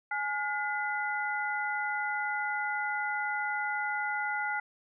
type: tone cluster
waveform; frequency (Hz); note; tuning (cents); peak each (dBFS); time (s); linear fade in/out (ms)
sine; 837 / 1431 / 2016; G#5 / F6 / B6; +13 / +42 / +35; -34 / -33 / -35; 0.11-4.6; 5
effects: none